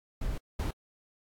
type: noise bursts at uneven times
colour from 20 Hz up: brown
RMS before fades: -32 dBFS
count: 2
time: 0.21-0.38 / 0.59-0.71 s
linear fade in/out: 5 ms
effects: AAC 64 kbps